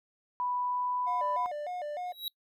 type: tone with pitch glide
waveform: sine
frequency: 987.8 to 994.7 Hz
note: B5 to B5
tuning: 0 to +12 cents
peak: -29 dBFS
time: 0.4-1.46 s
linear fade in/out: 0 ms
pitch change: +12 cents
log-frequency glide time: 0.59-1.2 s
type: tone with vibrato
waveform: triangle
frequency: 653 Hz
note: E5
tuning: 17 cents flat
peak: -32 dBFS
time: 1.06-2.13 s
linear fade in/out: 20 ms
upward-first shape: square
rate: 3.3 Hz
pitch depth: 170 cents each way
type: tone with exponential growth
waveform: square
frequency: 3868 Hz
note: B7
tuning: 37 cents flat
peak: -30 dBFS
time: 2.06-2.28 s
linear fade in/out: 1 ms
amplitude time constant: 47 ms
effects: noise-tail reverb RT60 0.1 s tail -23 dB re dry